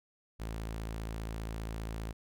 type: tone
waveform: sawtooth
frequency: 55 Hz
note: A1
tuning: in tune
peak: -33 dBFS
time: 0.39-2.13 s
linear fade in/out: 20 ms
effects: none